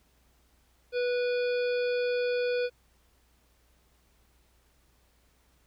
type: harmonic tone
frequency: 490.9 Hz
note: B4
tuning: 10 cents flat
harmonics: 1 / 3 / 5 / 7 / 9 / 10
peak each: -26 / -38 / -39 / -46 / -45 / -51 dBFS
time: 0.92-2.7 s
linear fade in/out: 50 ms
effects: added 60 Hz sine -66 dBFS peak until 5.66 s + pink hiss -68 dBFS RMS until 5.66 s